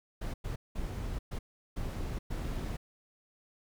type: noise bursts at uneven times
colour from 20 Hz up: brown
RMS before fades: -36 dBFS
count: 6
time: 0.21-0.34 / 0.44-0.56 / 0.75-1.19 / 1.31-1.39 / 1.76-2.19 / 2.3-2.77 s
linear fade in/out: 10 ms
effects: none